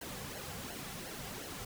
pink noise with flanger, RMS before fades -44 dBFS, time 0.01-1.65 s, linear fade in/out 5 ms, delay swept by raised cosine 0.82 to 3.32 ms, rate 2.8 Hz, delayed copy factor -0.65, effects none

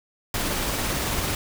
pink noise with tremolo, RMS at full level -25 dBFS, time 0.34-1.35 s, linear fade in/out 2 ms, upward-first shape triangle, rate 18 Hz, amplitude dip 25%, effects none

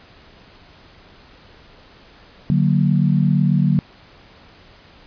sine chord, D augmented, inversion none, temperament equal, 146.83 / 185 / 233.1 Hz, D3 / F#3 / A#3, 0 / 0 / 0 cents, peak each -16 / -17 / -22 dBFS, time 2.5-3.79 s, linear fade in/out 0 ms, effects pink hiss -47 dBFS RMS until 5.06 s + resampled to 11025 Hz

